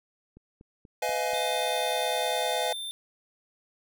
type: click train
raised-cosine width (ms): 3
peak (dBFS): -37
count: 5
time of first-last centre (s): 0.37-1.334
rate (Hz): 4.15
type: chord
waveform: square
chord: F half-diminished seventh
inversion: second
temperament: just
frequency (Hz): 502.9 / 628.6 / 698.5 / 838.1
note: Cb5 / Eb5 / F5 / Ab5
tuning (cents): +31 / +18 / 0 / +16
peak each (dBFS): -33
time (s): 1.02-2.73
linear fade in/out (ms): 5
type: tone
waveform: square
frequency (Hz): 3576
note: A7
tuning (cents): +27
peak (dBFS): -34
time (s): 1.34-2.91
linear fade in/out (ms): 0
effects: none